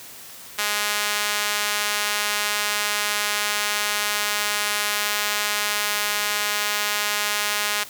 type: tone with high-pass filter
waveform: sawtooth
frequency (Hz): 207.7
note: G#3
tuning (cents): 0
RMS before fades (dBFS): -24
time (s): 0.58-7.84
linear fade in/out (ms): 10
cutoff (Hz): 1500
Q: 0.67
effects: white hiss -41 dBFS RMS until 7.89 s + high-pass 60 Hz 12 dB/octave